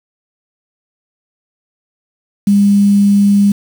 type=tone with quantisation; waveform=sine; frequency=201.7 Hz; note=G3; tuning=50 cents sharp; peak=-6 dBFS; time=2.47-3.52 s; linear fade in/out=5 ms; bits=5; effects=none